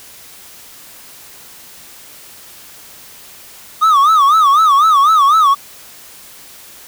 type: tone with vibrato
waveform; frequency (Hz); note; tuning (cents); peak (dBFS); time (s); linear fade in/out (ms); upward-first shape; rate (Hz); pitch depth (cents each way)
triangle; 1200; D6; +37; -5; 3.81-5.55; 20; sine; 4; 160
effects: white hiss -38 dBFS RMS until 6.87 s